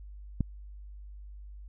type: click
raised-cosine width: 5 ms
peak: -15 dBFS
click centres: 0.407 s
effects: added 50 Hz sine -43 dBFS peak until 1.68 s